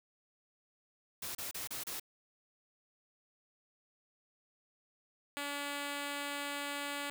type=noise bursts; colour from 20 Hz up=white; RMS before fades=-41 dBFS; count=5; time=1.22-1.998 s; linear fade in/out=5 ms; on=130 ms; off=32 ms
type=tone; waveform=5% pulse; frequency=286.1 Hz; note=D4; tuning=45 cents flat; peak=-26 dBFS; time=5.37-7.1 s; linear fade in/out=0 ms
effects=none